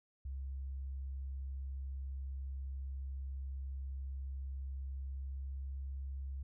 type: tone with pitch glide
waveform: sine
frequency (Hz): 67.2 to 67.67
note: C2 to C#2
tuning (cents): +47 to -41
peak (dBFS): -39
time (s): 0.25-6.43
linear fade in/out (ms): 5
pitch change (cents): +12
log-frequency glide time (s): 4.92-5.78
effects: none